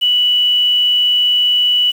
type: tone with quantisation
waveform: sine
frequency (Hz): 2955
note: F#7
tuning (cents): -3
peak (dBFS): -10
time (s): 0.01-1.92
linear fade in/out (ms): 20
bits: 6
effects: none